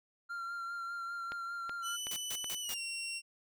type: tone with vibrato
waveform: triangle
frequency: 1381 Hz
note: F6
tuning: 20 cents flat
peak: -36 dBFS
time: 0.29-1.97 s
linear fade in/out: 20 ms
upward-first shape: triangle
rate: 5 Hz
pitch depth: 27 cents each way
type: click train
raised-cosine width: 0.3 ms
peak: -26 dBFS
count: 4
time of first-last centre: 1.32-2.444 s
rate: 2.67 Hz
type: tone with pitch glide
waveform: 20% pulse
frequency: 2987 to 2739 Hz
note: F#7 to F7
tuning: +16 to -34 cents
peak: -32 dBFS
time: 1.82-3.22 s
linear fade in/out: 50 ms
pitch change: -150 cents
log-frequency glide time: 2.61-2.8 s
type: noise bursts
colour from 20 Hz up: white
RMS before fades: -41 dBFS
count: 4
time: 2.11-2.742 s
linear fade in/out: 2 ms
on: 53 ms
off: 140 ms
effects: none